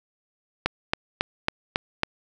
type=click train; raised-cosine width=0.3 ms; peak=-5 dBFS; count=6; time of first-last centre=0.66-2.034 s; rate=3.64 Hz; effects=none